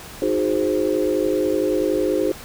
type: chord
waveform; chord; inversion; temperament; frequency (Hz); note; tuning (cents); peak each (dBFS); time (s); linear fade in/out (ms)
sine; Ab dominant seventh; second; equal with one note detuned; 311.1 / 364.7 / 415.3 / 523.3; Eb4 / Gb4 / Ab4 / C5; 0 / -25 / 0 / 0; -23; 0.22-2.32; 2
effects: pink hiss -38 dBFS RMS until 2.44 s